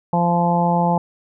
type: harmonic tone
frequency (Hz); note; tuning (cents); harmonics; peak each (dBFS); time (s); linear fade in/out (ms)
172.8; F3; -18; 1 / 2 / 3 / 4 / 5 / 6; -18 / -30 / -24 / -23 / -19 / -30; 0.13-0.98; 2
effects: none